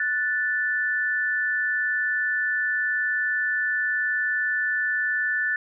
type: tone pair together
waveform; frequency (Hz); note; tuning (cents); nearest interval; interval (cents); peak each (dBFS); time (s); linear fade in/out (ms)
sine; 1479.1 / 1760; F#6 / A6; -1 / 0; minor third; 301; -27 / -23; 0-5.56; 2
effects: none